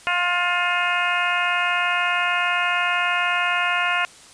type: harmonic tone with a mistuned harmonic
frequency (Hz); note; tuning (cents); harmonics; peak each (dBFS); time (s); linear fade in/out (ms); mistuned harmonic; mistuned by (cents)
353.5; F4; +21; 2 / 3 / 4 / 5 / 6 / 7 / 8; -27 / -26 / -24 / -28 / -28 / -26 / -29; 0.07-4.05; 0; 7; +34
effects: white hiss -46 dBFS RMS until 4.33 s + resampled to 22050 Hz